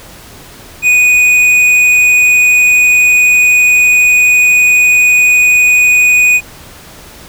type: tone with tanh clipping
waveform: sine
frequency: 2478 Hz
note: D#7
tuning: 8 cents flat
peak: -6 dBFS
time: 0.82-6.41 s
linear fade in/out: 50 ms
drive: 9 dB
effects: pink hiss -34 dBFS RMS until 7.28 s